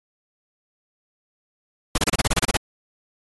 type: noise bursts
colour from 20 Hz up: pink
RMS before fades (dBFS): -19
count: 11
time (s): 1.95-2.57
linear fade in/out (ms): 5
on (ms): 30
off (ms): 29
effects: AAC 32 kbps